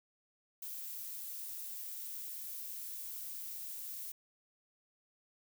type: noise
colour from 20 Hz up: violet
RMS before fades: -44 dBFS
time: 0.62-4.12 s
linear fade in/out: 5 ms
effects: none